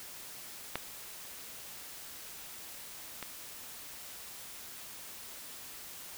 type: clicks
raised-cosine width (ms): 0.3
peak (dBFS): -16 / -23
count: 2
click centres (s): 0.756 / 3.227
effects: white hiss -47 dBFS RMS until 6.17 s